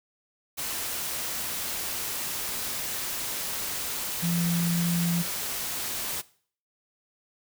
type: tone in noise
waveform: sine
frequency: 171.2 Hz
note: F3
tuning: 34 cents flat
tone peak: -24 dBFS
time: 4.22-5.23 s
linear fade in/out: 20 ms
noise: white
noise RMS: -32 dBFS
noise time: 0.57-6.22 s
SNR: +5 dB
effects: noise-tail reverb RT60 0.5 s tail -20 dB re dry